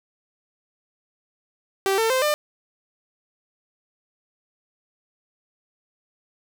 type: tone with pitch steps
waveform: sawtooth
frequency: 388.7 / 449.1 / 518.9 / 599.5 Hz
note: G4 / A4 / C5 / D5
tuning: -15 / +35 / -14 / +36 cents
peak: -15 dBFS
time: 1.86-2.34 s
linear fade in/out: 0 ms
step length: 120 ms
effects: 7-bit